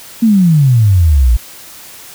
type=exponential sweep; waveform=sine; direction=down; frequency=235.6 to 55 Hz; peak=-5 dBFS; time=0.22-1.37 s; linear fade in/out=10 ms; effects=white hiss -34 dBFS RMS until 2.14 s